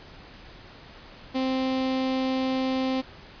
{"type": "tone with notch filter", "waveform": "sawtooth", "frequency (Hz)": 261.6, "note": "C4", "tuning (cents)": 0, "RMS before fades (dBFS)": -26, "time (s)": [1.34, 3.02], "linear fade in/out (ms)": 20, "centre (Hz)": 1500, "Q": 1.5, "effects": ["pink hiss -47 dBFS RMS until 3.4 s", "resampled to 11025 Hz"]}